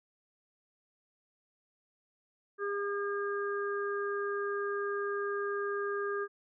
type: harmonic tone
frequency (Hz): 404.3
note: G#4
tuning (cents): -46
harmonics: 1 / 3 / 4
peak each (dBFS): -33 / -38 / -39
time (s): 2.58-6.28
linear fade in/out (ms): 50
effects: none